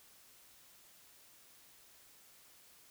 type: silence
effects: white hiss -62 dBFS RMS until 2.9 s